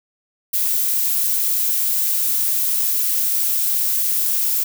violet noise, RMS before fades -19 dBFS, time 0.53-4.64 s, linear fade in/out 10 ms, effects none

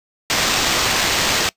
white noise with sample-and-hold, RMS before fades -18 dBFS, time 0.3-1.49 s, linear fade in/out 0 ms, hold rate 11025 Hz, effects noise-tail reverb RT60 0.1 s tail -22 dB re dry + resampled to 32000 Hz

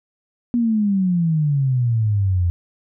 sine exponential sweep, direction down, 243.3 to 85.3 Hz, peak -15 dBFS, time 0.54-2.5 s, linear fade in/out 0 ms, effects none

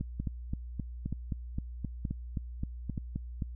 two click trains, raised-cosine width 5 ms, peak -21 / -21 dBFS, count 4 / 14, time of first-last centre 0.2-2.978 / 0.01-3.422 s, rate 1.08 / 3.81 Hz, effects added 60 Hz sine -39 dBFS peak until 3.55 s

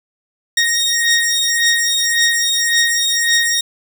15% pulse beating tone pair, 1864.7 / 1866.5 Hz, A#6 / A#6, 0 / +2 cents, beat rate 1.8 Hz, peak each -10 dBFS, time 0.57-3.61 s, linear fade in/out 5 ms, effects none

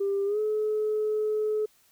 sine tone with pitch glide, 397.1 to 428.1 Hz, G4 to A4, +22 to -47 cents, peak -23 dBFS, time 0-1.66 s, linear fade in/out 10 ms, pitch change +131 cents, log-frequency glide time 0.25-0.39 s, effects tanh soft clip ceiling -20 dBFS + white hiss -63 dBFS RMS until 1.91 s

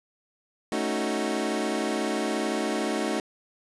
25% pulse chord, D# half-diminished seventh, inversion second, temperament equal, 220 / 277.2 / 311.1 / 370 Hz, A3 / C#4 / D#4 / F#4, 0 / 0 / 0 / 0 cents, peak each -27 / -29 / -27 / -28 dBFS, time 0.72-3.2 s, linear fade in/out 2 ms, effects resampled to 24000 Hz + 9-bit

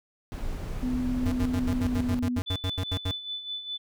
brown noise, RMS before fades -33 dBFS, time 0.32-2.19 s, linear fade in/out 0 ms
sine tone with pitch glide, 250.9 to 246.2 Hz, B3 to B3, +28 to -5 cents, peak -26 dBFS, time 0.83-2.39 s, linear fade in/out 0 ms, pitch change -33 cents, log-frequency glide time 1.69-2.13 s
square tone bursts, 93 Hz, F#2, 9 cents sharp, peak -27 dBFS, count 14, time 1.26-3.11 s, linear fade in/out 0 ms, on 56 ms, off 82 ms
sine tone with tremolo, 3496 Hz, A7, 12 cents flat, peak -30 dBFS, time 2.46-3.78 s, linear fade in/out 20 ms, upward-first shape sine, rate 4.9 Hz, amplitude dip 65%
effects none

